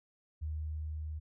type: tone with level ramp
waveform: sine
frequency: 77.2 Hz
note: D#2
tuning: 13 cents flat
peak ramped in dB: -34 to -37 dBFS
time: 0.41-1.2 s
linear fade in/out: 20 ms
effects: none

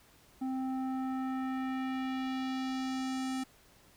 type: tone with low-pass filter sweep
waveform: square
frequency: 261.6 Hz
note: C4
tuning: in tune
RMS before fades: -35 dBFS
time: 0.41-3.44 s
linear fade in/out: 10 ms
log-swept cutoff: 660 to 9400 Hz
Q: 1.2
effects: pink hiss -62 dBFS RMS until 3.96 s

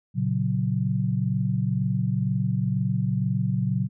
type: chord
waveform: sine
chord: F# major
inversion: first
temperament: equal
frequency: 116.54 / 138.59 / 185 Hz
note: A#2 / C#3 / F#3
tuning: 0 / 0 / 0 cents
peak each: -26 dBFS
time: 0.14-3.89 s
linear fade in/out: 50 ms
effects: none

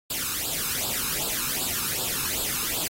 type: noise with flanger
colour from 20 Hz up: white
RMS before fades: -28 dBFS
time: 0.1-2.88 s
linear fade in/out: 5 ms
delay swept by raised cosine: 0.24 to 0.79 ms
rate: 2.6 Hz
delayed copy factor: +0.75
effects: AAC 48 kbps

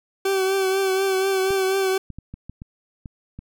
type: tone with vibrato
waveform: 40% pulse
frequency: 384 Hz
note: G4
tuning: 36 cents flat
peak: -18 dBFS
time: 0.25-1.98 s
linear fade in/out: 5 ms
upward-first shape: triangle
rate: 4.1 Hz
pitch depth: 38 cents each way
type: clicks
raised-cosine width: 5 ms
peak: -23 dBFS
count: 8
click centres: 1.506 / 2.103 / 2.186 / 2.34 / 2.496 / 2.619 / 3.058 / 3.39 s
effects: none

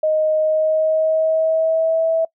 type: tone with pitch glide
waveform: sine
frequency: 622.3 to 651.7 Hz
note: D#5 to E5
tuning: 0 to -20 cents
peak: -14 dBFS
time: 0.03-2.25 s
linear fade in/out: 5 ms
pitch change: +80 cents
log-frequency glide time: 0.39-2.07 s
effects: noise-tail reverb RT60 0.1 s tail -23 dB re dry

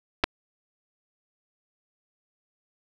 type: clicks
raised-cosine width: 0.3 ms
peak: -5 dBFS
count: 2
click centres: 0.238 / 0.241 s
effects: none

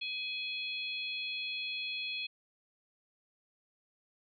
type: harmonic tone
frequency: 840 Hz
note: G#5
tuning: 19 cents sharp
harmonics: 3 / 4 / 5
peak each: -38 / -40 / -42 dBFS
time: 0.01-2.27 s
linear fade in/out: 10 ms
effects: none

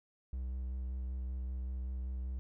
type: tone with vibrato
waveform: triangle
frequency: 63.6 Hz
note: C2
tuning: 48 cents flat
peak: -34 dBFS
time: 0.33-2.39 s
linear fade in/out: 0 ms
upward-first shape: square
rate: 5.2 Hz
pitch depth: 16 cents each way
effects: none

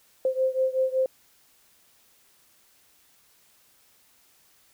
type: beating tone pair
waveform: sine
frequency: 520 / 525.3 Hz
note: C5 / C5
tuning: -11 / +7 cents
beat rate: 5.3 Hz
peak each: -24 / -26 dBFS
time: 0.25-1.06 s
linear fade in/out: 2 ms
effects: white hiss -61 dBFS RMS until 4.73 s

